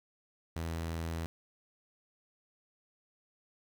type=tone; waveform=sawtooth; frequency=82.41 Hz; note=E2; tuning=in tune; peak=-31 dBFS; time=0.56-1.26 s; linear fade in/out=0 ms; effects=10-bit